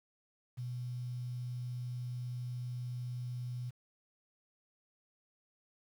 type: tone with quantisation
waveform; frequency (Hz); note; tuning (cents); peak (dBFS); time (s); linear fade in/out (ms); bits
sine; 123.47; B2; 0; -37; 0.57-3.71; 20; 10
effects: none